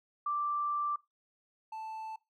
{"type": "tone pair in turn", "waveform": ["sine", "triangle"], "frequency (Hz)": [1174.7, 880], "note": ["D6", "A5"], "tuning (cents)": [0, 0], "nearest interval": "perfect fourth", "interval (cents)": 500, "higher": "first", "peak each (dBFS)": [-30, -37], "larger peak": "first", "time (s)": [[0.26, 0.96], [1.72, 2.16]], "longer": "first", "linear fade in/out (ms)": 5, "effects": ["noise-tail reverb RT60 0.2 s tail -20 dB re dry"]}